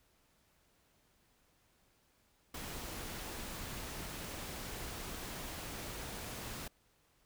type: noise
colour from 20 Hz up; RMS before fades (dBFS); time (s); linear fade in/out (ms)
pink; -44; 2.54-6.68; 5
effects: pink hiss -72 dBFS RMS until 7.25 s